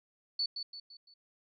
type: tone with echo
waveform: sine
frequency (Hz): 4462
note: C#8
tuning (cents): +11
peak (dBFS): -29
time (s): 0.39-0.46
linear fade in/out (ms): 5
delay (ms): 170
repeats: 4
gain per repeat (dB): -7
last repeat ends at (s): 1.14
effects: none